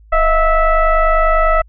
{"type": "tone with frequency modulation", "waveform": "sine", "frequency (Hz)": 640, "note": "D#5", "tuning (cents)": 49, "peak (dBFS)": -9, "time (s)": [0.12, 1.62], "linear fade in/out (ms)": 10, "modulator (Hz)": 665, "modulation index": 1.5, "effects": ["added 53 Hz sine -41 dBFS peak until 1.68 s"]}